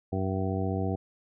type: harmonic tone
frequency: 95.2 Hz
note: F#2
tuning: 50 cents sharp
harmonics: 1 / 2 / 3 / 4 / 5 / 7 / 8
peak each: -30 / -33 / -35 / -36 / -37 / -38 / -39 dBFS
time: 0.12-0.96 s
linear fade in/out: 10 ms
effects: none